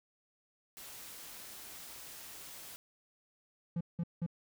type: noise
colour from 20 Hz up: white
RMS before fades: -49 dBFS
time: 0.77-2.76 s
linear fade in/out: 0 ms
type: tone bursts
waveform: triangle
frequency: 170.2 Hz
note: F3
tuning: 44 cents flat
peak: -30 dBFS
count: 3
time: 3.76-4.264 s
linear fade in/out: 5 ms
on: 48 ms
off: 180 ms
effects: none